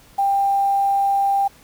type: tone with quantisation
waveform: sine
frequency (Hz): 793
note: G5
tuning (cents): +20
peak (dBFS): -15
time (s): 0.18-1.48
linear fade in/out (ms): 10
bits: 7
effects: pink hiss -50 dBFS RMS until 1.63 s